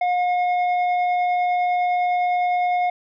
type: tone pair together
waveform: sine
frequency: 716.7 / 2160 Hz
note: F5 / C#7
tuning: +45 / -45 cents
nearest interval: octave + perfect fifth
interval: 1910 cents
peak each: -16 / -27 dBFS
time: 0.01-2.9 s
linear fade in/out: 5 ms
effects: tanh soft clip ceiling -15 dBFS